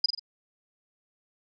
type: tone with echo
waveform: sine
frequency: 4932 Hz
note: D#8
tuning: 16 cents flat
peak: -17 dBFS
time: 0.04-0.06 s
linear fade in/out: 5 ms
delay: 45 ms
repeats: 3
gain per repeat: -6 dB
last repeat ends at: 0.195 s
effects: none